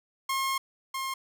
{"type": "tone pair in turn", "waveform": "sawtooth", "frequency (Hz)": [1074, 1067.2], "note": ["C6", "C6"], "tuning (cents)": [45, 34], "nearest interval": "unison", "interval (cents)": 11, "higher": "first", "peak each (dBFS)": [-23, -27], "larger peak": "first", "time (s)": [[0.29, 0.58], [0.94, 1.14]], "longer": "first", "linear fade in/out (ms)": 5, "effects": []}